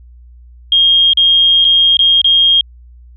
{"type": "tone with dropouts", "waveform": "sine", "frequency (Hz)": 3236, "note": "G#7", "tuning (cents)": -46, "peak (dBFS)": -6, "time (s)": [0.72, 2.61], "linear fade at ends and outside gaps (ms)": 2, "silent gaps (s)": [[1.134, 1.172], [1.645, 1.649], [1.97, 1.991], [2.216, 2.244]], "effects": ["added 60 Hz sine -36 dBFS peak until 3.16 s"]}